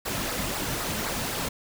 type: noise with flanger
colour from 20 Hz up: pink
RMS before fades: -30 dBFS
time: 0.05-1.49 s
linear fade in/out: 10 ms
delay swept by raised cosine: 0.31 to 2.71 ms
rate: 3.9 Hz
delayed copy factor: -0.5
effects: none